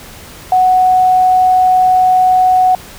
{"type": "tone", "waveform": "sine", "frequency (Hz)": 740, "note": "F#5", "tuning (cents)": 0, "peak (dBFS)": -6, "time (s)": [0.52, 2.75], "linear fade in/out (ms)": 2, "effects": ["pink hiss -34 dBFS RMS until 2.98 s"]}